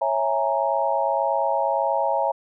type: chord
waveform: sine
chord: A# half-diminished seventh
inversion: first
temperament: equal with one note detuned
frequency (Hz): 550.9 / 659.3 / 830.6 / 932.3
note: C#5 / E5 / G#5 / A#5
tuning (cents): -11 / 0 / 0 / 0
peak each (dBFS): -25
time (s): 0.01-2.32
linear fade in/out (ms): 10
effects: none